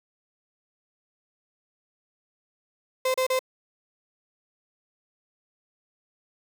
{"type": "tone bursts", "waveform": "35% pulse", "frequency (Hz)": 517, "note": "C5", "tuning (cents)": -21, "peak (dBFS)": -20, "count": 3, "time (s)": [3.05, 3.392], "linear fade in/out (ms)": 5, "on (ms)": 92, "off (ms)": 33, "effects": ["8-bit"]}